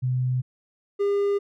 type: tone pair in turn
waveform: sine / triangle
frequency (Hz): 127 / 403.2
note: B2 / G4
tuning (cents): +49 / +49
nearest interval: octave + minor sixth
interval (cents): 2000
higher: second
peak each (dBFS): -21 / -18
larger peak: second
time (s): 0.02-0.42 / 0.99-1.39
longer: neither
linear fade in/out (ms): 20
effects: none